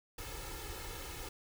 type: noise with comb filter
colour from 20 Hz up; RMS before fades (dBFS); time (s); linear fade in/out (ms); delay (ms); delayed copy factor
pink; -44; 0.18-1.29; 5; 2.3; +0.8
effects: none